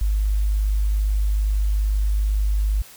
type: tone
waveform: sine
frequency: 51.2 Hz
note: G#1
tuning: 24 cents flat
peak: -17 dBFS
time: 0.01-2.82 s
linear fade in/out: 5 ms
effects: white hiss -45 dBFS RMS until 2.96 s